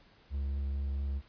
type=tone with vibrato; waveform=triangle; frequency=69.3 Hz; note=C#2; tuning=in tune; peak=-29 dBFS; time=0.3-1.22 s; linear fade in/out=50 ms; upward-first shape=sine; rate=4.5 Hz; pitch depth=13 cents each way; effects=pink hiss -62 dBFS RMS until 1.28 s + resampled to 11025 Hz